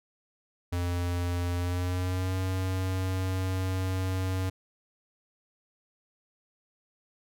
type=tone with pitch glide; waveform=square; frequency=87.9 to 93.67 Hz; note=F2 to F#2; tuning=+12 to +22 cents; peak=-28 dBFS; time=0.72-4.5 s; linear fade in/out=10 ms; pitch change=+110 cents; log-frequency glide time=1.57-2.36 s; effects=none